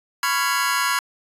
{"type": "chord", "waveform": "sawtooth", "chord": "C# dominant seventh", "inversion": "third", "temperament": "just", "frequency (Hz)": [997.9, 1108.7, 1385.9, 1663.1], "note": ["B5", "C#6", "E#6", "G#6"], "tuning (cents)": [18, 0, -14, 2], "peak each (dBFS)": -21, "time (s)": [0.23, 0.99], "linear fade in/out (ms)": 2, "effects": ["resampled to 32000 Hz"]}